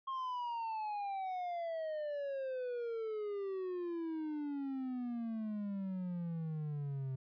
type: exponential sweep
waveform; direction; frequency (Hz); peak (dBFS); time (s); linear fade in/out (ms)
triangle; down; 1077 to 130; -35; 0.07-7.16; 10
effects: resampled to 11025 Hz